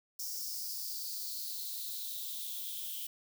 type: noise with high-pass filter sweep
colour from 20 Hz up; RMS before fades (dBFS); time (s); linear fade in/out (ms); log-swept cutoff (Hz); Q
violet; -40; 0.19-3.07; 5; 5500 to 3100; 6.5
effects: none